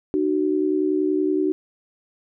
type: tone pair together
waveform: sine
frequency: 304.8 / 375.4 Hz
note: D#4 / F#4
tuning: -36 / +25 cents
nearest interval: major third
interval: 361 cents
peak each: -21 dBFS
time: 0.14-1.52 s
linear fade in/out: 0 ms
effects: none